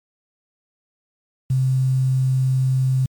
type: tone with quantisation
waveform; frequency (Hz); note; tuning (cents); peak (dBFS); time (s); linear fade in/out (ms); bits
sine; 130.81; C3; 0; -15; 1.5-3.06; 5; 7
effects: MP3 96 kbps